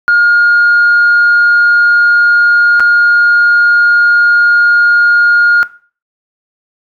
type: tone with dropouts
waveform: sine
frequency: 1422 Hz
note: F6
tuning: 31 cents sharp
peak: -3 dBFS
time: 0.08-5.63 s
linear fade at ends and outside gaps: 0 ms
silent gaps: 2.797-2.804 s
effects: noise-tail reverb RT60 0.4 s tail -18 dB re dry + tanh soft clip ceiling -2 dBFS